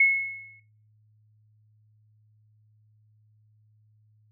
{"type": "tone with exponential decay", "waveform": "sine", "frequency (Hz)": 2184, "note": "C#7", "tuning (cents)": -26, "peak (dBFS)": -14, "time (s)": [0, 0.6], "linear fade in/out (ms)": 5, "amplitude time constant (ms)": 130, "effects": ["noise-tail reverb RT60 0.4 s tail -17 dB re dry", "added 107 Hz sine -59 dBFS peak until 4.31 s"]}